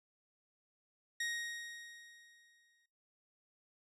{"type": "tone with exponential decay", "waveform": "sawtooth", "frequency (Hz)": 1876, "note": "A#6", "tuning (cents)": 11, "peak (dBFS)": -31, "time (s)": [1.2, 2.86], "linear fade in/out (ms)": 5, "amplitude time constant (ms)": 360, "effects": ["noise-tail reverb RT60 0.9 s tail -24 dB re dry", "low-pass 9000 Hz 12 dB/octave"]}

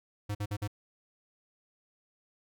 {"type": "tone bursts", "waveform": "square", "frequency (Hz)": 103.3, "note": "G#2", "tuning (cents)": -9, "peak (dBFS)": -32, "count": 4, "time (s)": [0.29, 0.677], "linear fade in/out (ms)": 10, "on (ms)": 60, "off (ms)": 49, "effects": []}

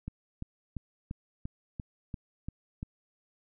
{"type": "click train", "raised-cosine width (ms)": 5, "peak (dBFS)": -24, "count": 9, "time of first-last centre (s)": [0.08, 2.829], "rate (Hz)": 2.91, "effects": []}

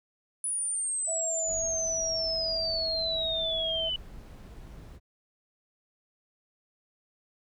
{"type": "exponential sweep", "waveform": "sine", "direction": "down", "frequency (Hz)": [9956, 2960], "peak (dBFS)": -28, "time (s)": [0.44, 3.96], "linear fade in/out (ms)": 2}
{"type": "tone", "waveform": "sine", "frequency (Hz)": 650, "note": "E5", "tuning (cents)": -24, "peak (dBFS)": -33, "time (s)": [1.07, 3.9], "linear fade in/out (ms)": 20}
{"type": "noise", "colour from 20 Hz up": "brown", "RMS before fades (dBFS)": -45, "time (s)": [1.45, 5], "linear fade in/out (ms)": 50}
{"effects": []}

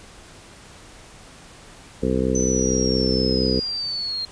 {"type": "harmonic tone", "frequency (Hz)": 64.3, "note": "C2", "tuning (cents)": -30, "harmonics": [1, 2, 3, 4, 5, 6, 7, 8], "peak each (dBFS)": [-27, -30, -25, -25, -30, -27, -25, -29], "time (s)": [2.02, 3.6], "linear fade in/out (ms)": 10}
{"type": "linear sweep", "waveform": "sine", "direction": "down", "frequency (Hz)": [6110, 4186], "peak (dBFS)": -24, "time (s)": [2.35, 4.25], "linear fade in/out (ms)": 2}
{"effects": ["pink hiss -45 dBFS RMS until 4.31 s", "resampled to 22050 Hz"]}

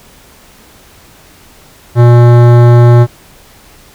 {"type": "tone with hard clipping", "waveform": "sine", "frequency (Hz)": 120, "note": "B2", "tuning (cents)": -49, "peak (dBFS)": -3, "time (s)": [1.95, 3.07], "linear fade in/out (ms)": 50, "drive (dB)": 17, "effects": ["pink hiss -40 dBFS RMS until 3.94 s"]}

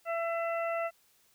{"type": "harmonic tone", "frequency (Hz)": 670, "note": "E5", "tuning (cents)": 28, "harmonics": [1, 2, 3, 4], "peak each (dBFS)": [-31, -37, -41, -43], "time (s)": [0.05, 0.91], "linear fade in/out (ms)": 50, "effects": ["white hiss -67 dBFS RMS until 1.34 s"]}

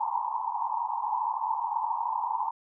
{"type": "band-pass noise", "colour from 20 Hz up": "pink", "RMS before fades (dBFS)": -30, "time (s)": [0, 2.51], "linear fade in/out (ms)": 10, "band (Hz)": [850, 1000], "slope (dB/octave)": 96, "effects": []}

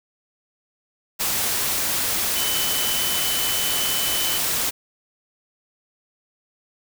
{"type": "tone in noise", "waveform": "sine", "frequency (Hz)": 3024, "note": "F#7", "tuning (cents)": 37, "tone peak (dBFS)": -27, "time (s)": [2.35, 4.39], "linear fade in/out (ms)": 20, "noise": "white", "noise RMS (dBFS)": -23, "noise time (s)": [1.19, 4.71], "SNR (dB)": -7, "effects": []}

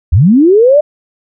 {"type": "linear sweep", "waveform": "sine", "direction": "up", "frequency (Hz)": [65.41, 615], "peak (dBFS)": -3, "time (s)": [0.12, 0.81], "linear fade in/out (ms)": 10, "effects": []}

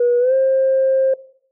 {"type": "tone with pitch glide", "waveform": "sine", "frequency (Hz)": [483.8, 530.6], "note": ["B4", "C5"], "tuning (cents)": [-36, 24], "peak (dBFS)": -11, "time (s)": [0, 1.14], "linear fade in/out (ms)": 5, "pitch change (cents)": 160, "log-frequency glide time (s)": [0.19, 0.34], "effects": ["noise-tail reverb RT60 0.6 s tail -20 dB re dry", "tanh soft clip ceiling -8 dBFS"]}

